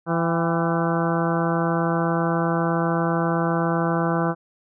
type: harmonic tone with a mistuned harmonic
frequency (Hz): 167.7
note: E3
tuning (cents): +30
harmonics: 1 / 2 / 3 / 4 / 5 / 6 / 7 / 8 / 9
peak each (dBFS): -23 / -26 / -28 / -29 / -30 / -31 / -31 / -32 / -33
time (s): 0.06-4.35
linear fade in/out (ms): 50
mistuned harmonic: 5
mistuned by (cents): -56
effects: none